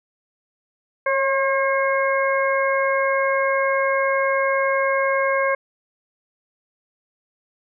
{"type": "harmonic tone with a mistuned harmonic", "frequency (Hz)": 538, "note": "C5", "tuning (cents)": 48, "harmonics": [1, 2, 3, 4], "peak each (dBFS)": [-20, -23, -25, -26], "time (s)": [1.06, 5.55], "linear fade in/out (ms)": 5, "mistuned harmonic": 1, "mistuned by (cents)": 25, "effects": []}